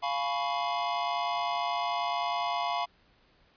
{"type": "chord", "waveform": "square", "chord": "C# dominant seventh", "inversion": "first", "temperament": "equal with one note detuned", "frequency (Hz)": [698.5, 842.2, 987.8, 1108.7], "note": ["E#5", "G#5", "B5", "C#6"], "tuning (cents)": [0, 24, 0, 0], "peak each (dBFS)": [-33, -37, -34, -36], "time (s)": [0.02, 2.86], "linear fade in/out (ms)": 20, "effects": ["pink hiss -64 dBFS RMS until 3.56 s", "resampled to 11025 Hz"]}